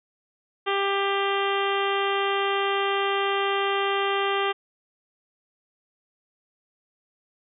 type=harmonic tone; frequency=395.9 Hz; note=G4; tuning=17 cents sharp; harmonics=1 / 2 / 3 / 4 / 5 / 6 / 7 / 8 / 9; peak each=-26 / -29 / -28 / -34 / -33 / -38 / -34 / -33 / -42 dBFS; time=0.66-4.53 s; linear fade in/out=20 ms; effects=none